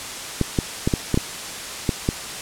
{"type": "clicks", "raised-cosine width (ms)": 3, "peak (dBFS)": -5, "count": 8, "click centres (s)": [0.413, 0.588, 0.875, 0.938, 1.143, 1.175, 1.892, 2.089], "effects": ["white hiss -31 dBFS RMS until 2.41 s", "low-pass 9000 Hz 12 dB/octave"]}